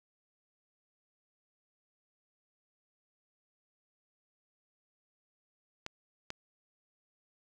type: clicks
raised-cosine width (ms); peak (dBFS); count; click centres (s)
0.2; -21; 2; 5.864 / 6.304
effects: none